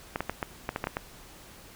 clicks, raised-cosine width 0.5 ms, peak -14 dBFS, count 9, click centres 0.159 / 0.206 / 0.296 / 0.428 / 0.691 / 0.761 / 0.841 / 0.871 / 0.969 s, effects pink hiss -50 dBFS RMS until 1.75 s

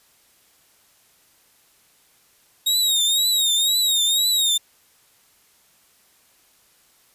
sawtooth tone with vibrato, 3761 Hz, A#7, 15 cents sharp, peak -14 dBFS, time 2.66-4.58 s, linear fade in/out 10 ms, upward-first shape triangle, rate 2 Hz, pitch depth 110 cents each way, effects white hiss -58 dBFS RMS until 7.14 s + resampled to 32000 Hz

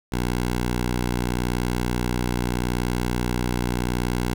10% pulse tone, 60.8 Hz, B1, 26 cents flat, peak -14 dBFS, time 0.12-4.34 s, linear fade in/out 5 ms, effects none

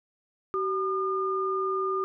sine tone pair together, 381.8 / 1211.1 Hz, G4 / D#6, -46 / -47 cents, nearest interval octave + minor sixth, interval 1999 cents, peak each -28 dBFS, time 0.54-2.04 s, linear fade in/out 0 ms, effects none

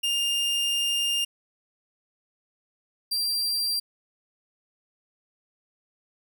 40% pulse tone pair in turn, 2811 / 4728 Hz, F7 / D8, +11 / +11 cents, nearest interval major sixth, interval 900 cents, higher second, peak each -22 / -23 dBFS, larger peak first, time 0.03-1.25 / 3.11-3.8 s, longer first, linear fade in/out 10 ms, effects none

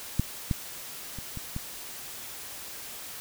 clicks, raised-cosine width 5 ms, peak -11 / -13 / -26 / -24 / -20 dBFS, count 5, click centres 0.196 / 0.512 / 1.187 / 1.373 / 1.564 s, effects white hiss -41 dBFS RMS until 3.2 s

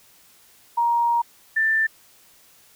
sine tone pair in turn, 941 / 1776.4 Hz, A#5 / A6, +16 / +16 cents, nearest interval major seventh, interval 1100 cents, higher second, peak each -17 dBFS, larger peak neither, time 0.77-1.22 / 1.56-1.87 s, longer first, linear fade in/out 10 ms, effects white hiss -54 dBFS RMS until 2.75 s

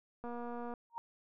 click train, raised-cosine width 1 ms, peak -31 dBFS, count 120, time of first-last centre 0.24-0.738 s, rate 239 Hz
sine tone with exponential growth, 932.3 Hz, A#5, in tune, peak -34 dBFS, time 0.9-0.98 s, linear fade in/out 0 ms, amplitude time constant 16 ms
effects none

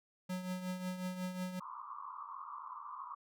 square tone with tremolo, 183.3 Hz, F#3, 16 cents flat, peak -36 dBFS, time 0.29-1.6 s, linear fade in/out 10 ms, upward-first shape triangle, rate 5.5 Hz, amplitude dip 65%
white band-pass noise, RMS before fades -47 dBFS, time 1.6-3.15 s, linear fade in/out 10 ms, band 970 to 1200 Hz, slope 96 dB/octave
effects none

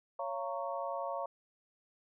harmonic tone with a mistuned harmonic, 185 Hz, F#3, in tune, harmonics 3 / 4 / 5 / 6, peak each -39 / -40 / -41 / -42 dBFS, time 0.19-1.26 s, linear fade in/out 5 ms, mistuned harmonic 4, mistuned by -130 cents, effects none

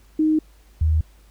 sine tone pair in turn, 311.1 / 78.54 Hz, D#4 / D#2, 0 / +17 cents, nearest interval 2 octaves, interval 2383 cents, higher first, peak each -15 dBFS, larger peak neither, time 0.19-0.39 / 0.81-1.01 s, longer neither, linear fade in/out 5 ms, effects added 51 Hz sine -49 dBFS peak until 1.3 s + pink hiss -58 dBFS RMS until 1.3 s

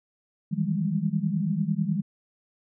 sine tone cluster, 157.1 / 166.3 / 195.3 / 206.1 Hz, D#3 / E3 / G3 / G#3, +17 / +16 / -6 / -13 cents, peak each -29 dBFS, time 0.51-2.02 s, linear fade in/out 20 ms, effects none

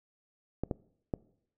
clicks, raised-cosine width 2 ms, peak -18 dBFS, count 3, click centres 0.636 / 0.712 / 1.138 s, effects noise-tail reverb RT60 0.7 s tail -22 dB re dry

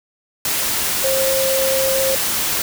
sine tone in noise, 533 Hz, C5, 32 cents sharp, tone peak -17 dBFS, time 1.04-2.15 s, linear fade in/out 2 ms, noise white, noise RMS -20 dBFS, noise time 0.45-2.62 s, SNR 0 dB, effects none

